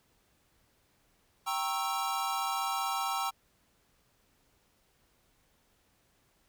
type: chord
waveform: square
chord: G diminished seventh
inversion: none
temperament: equal with one note detuned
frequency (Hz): 784 / 932.3 / 1093.5 / 1318.5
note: G5 / Bb5 / Db6 / Fb6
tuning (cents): 0 / 0 / -24 / 0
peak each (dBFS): -36 / -38 / -38 / -36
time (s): 1.46-3.31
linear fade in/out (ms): 20
effects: pink hiss -70 dBFS RMS until 6.48 s